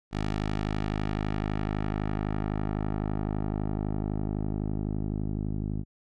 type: tone with low-pass filter sweep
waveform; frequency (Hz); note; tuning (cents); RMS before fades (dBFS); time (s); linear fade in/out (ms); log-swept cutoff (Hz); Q
10% pulse; 51.91; G#1; 0; -30; 0.11-5.85; 50; 5500 to 260; 0.71
effects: none